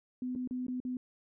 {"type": "tone with dropouts", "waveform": "sine", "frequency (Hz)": 251.8, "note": "B3", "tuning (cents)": 34, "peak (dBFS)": -33, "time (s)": [0.22, 0.97], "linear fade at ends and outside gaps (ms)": 2, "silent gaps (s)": [[0.352, 0.359], [0.475, 0.509], [0.667, 0.682], [0.802, 0.85]], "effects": []}